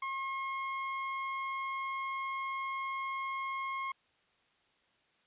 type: tone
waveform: 30% pulse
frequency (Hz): 1077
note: C6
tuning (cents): +50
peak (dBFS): -32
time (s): 0.02-3.92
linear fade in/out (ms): 5
effects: white hiss -71 dBFS RMS until 5.26 s + resampled to 8000 Hz